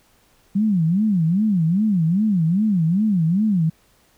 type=tone with vibrato; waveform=sine; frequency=186.7 Hz; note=F#3; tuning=16 cents sharp; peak=-15 dBFS; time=0.55-3.7 s; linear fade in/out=10 ms; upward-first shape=sine; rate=2.5 Hz; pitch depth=280 cents each way; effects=pink hiss -58 dBFS RMS until 4.17 s